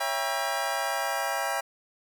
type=chord; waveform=25% pulse; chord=C# diminished seventh; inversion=none; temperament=just; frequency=554.4 / 665.2 / 798.3 / 957.9 Hz; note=C#5 / E5 / G5 / Bb5; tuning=0 / +16 / +31 / +47 cents; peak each=-31 / -29 / -27 / -30 dBFS; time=0-1.61 s; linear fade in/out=10 ms; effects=none